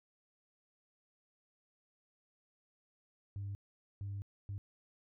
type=tone bursts at uneven times; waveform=sine; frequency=99.8 Hz; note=G2; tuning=32 cents sharp; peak=-37 dBFS; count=3; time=3.36-3.55 / 4.01-4.22 / 4.49-4.58 s; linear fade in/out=0 ms; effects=tanh soft clip ceiling -36 dBFS